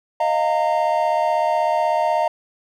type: chord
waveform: triangle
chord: Eb suspended second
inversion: none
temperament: equal with one note detuned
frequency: 622.3 / 698.5 / 917.9 Hz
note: Eb5 / F5 / Bb5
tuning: 0 / 0 / -27 cents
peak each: -19 dBFS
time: 0.2-2.28 s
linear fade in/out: 5 ms
effects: none